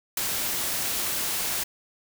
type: noise with ADSR envelope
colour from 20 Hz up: white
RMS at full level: -24 dBFS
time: 0.17-1.64 s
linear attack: 4 ms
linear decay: 7 ms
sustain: -4 dB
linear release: 11 ms
effects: none